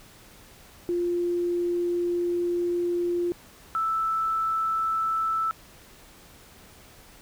sine tone pair in turn, 349.2 / 1318.4 Hz, F4 / E6, 0 / 0 cents, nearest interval octave + major seventh, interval 2300 cents, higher second, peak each -23 dBFS, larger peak neither, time 0.89-3.32 / 3.75-5.51 s, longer first, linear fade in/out 0 ms, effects pink hiss -51 dBFS RMS until 7.21 s

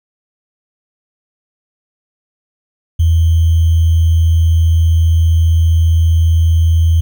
sine tone with sample-and-hold, 82.41 Hz, E2, in tune, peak -7 dBFS, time 2.99-7.01 s, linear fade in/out 10 ms, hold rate 3150 Hz, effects none

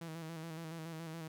sawtooth tone with vibrato, 162.7 Hz, E3, 22 cents flat, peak -39 dBFS, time 0.01-1.28 s, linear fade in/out 5 ms, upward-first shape square, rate 7.1 Hz, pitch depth 42 cents each way, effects none

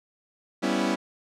sawtooth chord, C# half-diminished seventh, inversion second, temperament equal with one note detuned, 196 / 246.9 / 278 / 329.6 Hz, G3 / B3 / C#4 / E4, 0 / 0 / +5 / 0 cents, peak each -25 dBFS, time 0.62-0.96 s, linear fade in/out 20 ms, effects low-pass 7000 Hz 12 dB/octave

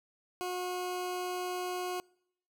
20% pulse tone, 361.9 Hz, F#4, 38 cents flat, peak -29 dBFS, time 0.41-2 s, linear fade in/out 0 ms, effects noise-tail reverb RT60 0.7 s tail -26 dB re dry

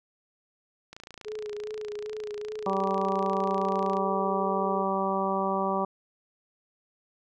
click train, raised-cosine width 0.2 ms, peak -26 dBFS, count 87, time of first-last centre 0.93-3.969 s, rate 28.3 Hz
sine tone with vibrato, 422.8 Hz, G#4, 31 cents sharp, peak -33 dBFS, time 1.25-4.84 s, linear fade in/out 20 ms, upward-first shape sine, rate 2.5 Hz, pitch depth 27 cents each way
harmonic tone, 193.3 Hz, G3, 24 cents flat, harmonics 1 / 2 / 3 / 4 / 5 / 6, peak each -32 / -32 / -32 / -32 / -32 / -32 dBFS, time 2.66-5.85 s, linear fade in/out 5 ms
effects none

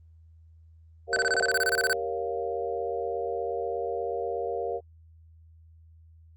sine chord, G half-diminished seventh, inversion none, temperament equal with one note detuned, 389.5 / 466.2 / 554.4 / 698.5 Hz, G4 / Bb4 / Db5 / F5, -11 / 0 / 0 / 0 cents, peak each -35 / -31 / -36 / -34 dBFS, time 1.07-4.81 s, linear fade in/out 50 ms
square tone bursts, 1523 Hz, F#6, 50 cents sharp, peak -23 dBFS, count 14, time 1.13-1.929 s, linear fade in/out 0 ms, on 32 ms, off 27 ms
effects added 81 Hz sine -51 dBFS peak until 6.36 s + Opus 24 kbps

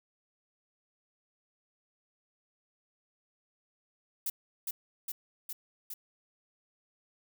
violet noise with echo, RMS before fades -33 dBFS, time 4.26-4.3 s, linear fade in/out 5 ms, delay 410 ms, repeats 4, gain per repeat -2 dB, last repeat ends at 5.94 s, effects none

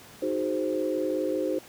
sine chord, Ab dominant seventh, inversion second, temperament equal, 311.1 / 370 / 415.3 / 523.3 Hz, Eb4 / Gb4 / Ab4 / C5, 0 / 0 / 0 / 0 cents, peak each -30 / -31 / -34 / -29 dBFS, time 0.22-1.59 s, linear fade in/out 5 ms, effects pink hiss -49 dBFS RMS until 1.68 s + high-pass 100 Hz 12 dB/octave

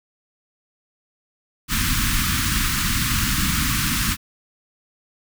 pink band-stop noise, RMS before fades -21 dBFS, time 1.68-4.17 s, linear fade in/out 50 ms, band 290 to 1100 Hz, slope 48 dB/octave, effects none

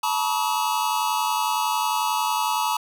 square tone cluster, 873 / 964 / 1134 / 1269 Hz, A5 / B5 / C#6 / D#6, -14 / -42 / +39 / +34 cents, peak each -26 / -26 / -31 / -31 dBFS, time 0.03-2.77 s, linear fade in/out 5 ms, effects none

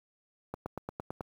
accelerating click train, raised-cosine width 1 ms, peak -22 dBFS, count 7, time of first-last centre 0.54-1.208 s, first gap 120 ms, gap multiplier 0.97, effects high-pass 60 Hz 12 dB/octave + 9-bit

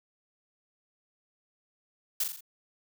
blue noise with echo, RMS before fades -28 dBFS, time 2.2-2.24 s, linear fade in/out 5 ms, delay 42 ms, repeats 4, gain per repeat -5 dB, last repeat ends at 2.408 s, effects none

